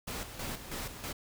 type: noise with tremolo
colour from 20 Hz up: pink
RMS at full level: -38 dBFS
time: 0.07-1.13 s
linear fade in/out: 10 ms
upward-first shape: square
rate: 3.1 Hz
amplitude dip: 60%
effects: none